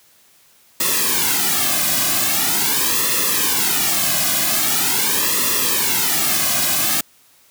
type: noise with flanger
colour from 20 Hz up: white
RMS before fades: -18 dBFS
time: 0.8-7.01 s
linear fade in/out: 5 ms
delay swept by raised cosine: 1.3 to 2.22 ms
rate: 0.43 Hz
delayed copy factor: -0.95
effects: white hiss -53 dBFS RMS until 7.5 s + high-pass 60 Hz 12 dB/octave